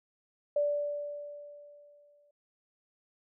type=tone with exponential decay; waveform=sine; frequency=583 Hz; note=D5; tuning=13 cents flat; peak=-24 dBFS; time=0.56-2.31 s; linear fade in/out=5 ms; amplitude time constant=380 ms; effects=none